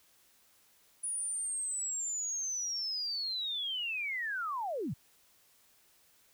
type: linear sweep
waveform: sine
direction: down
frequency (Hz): 9800 to 97.2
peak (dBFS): -33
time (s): 1.03-4.94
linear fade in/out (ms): 10
effects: white hiss -66 dBFS RMS until 6.33 s